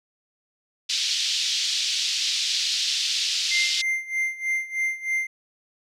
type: band-pass noise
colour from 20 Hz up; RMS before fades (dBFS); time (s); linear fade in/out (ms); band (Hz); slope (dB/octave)
pink; -25; 0.89-3.82; 10; 3200 to 5600; 24
type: tone with tremolo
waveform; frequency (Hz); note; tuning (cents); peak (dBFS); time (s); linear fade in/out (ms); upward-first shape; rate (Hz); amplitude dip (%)
triangle; 2093; C7; 0; -19; 3.51-5.27; 5; sine; 3.2; 85
effects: none